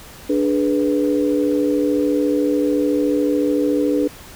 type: chord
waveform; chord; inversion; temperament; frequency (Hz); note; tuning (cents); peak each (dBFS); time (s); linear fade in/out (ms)
sine; G# diminished; second; equal with one note detuned; 293.7 / 420.1 / 493.9; D4 / G#4 / B4; 0 / +20 / 0; -17 / -22 / -21; 0.29-4.08; 10
effects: pink hiss -40 dBFS RMS until 4.35 s